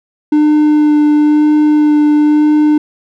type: tone with vibrato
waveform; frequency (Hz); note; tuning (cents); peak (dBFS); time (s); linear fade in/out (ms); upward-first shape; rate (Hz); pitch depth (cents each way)
triangle; 300; D4; +37; -4; 0.32-2.78; 5; sine; 1; 11
effects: none